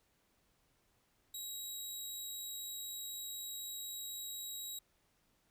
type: tone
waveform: 15% pulse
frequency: 3838 Hz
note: A#7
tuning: 50 cents sharp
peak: -35 dBFS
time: 1.34-4.79 s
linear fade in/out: 5 ms
effects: pink hiss -75 dBFS RMS until 5.5 s